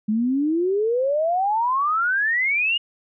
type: exponential sweep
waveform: sine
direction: up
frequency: 207.7 to 2900 Hz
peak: -18 dBFS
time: 0.08-2.78 s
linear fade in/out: 10 ms
effects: none